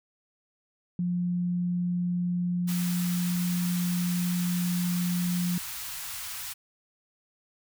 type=tone; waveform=sine; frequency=176.9 Hz; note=F3; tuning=23 cents sharp; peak=-25 dBFS; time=0.99-5.58 s; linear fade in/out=2 ms
type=band-stop noise; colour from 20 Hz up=white; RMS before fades=-37 dBFS; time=2.67-6.54 s; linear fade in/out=20 ms; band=140 to 850 Hz; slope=24 dB/octave
effects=none